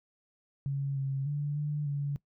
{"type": "tone with pitch steps", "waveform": "sine", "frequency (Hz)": [138.9, 136.1, 145.6, 148.2, 142.7], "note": ["C#3", "C#3", "D3", "D3", "D3"], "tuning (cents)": [4, -31, -15, 16, -49], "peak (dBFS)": -29, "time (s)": [0.66, 2.16], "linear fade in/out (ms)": 0, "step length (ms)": 300, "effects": ["noise-tail reverb RT60 0.1 s tail -20 dB re dry"]}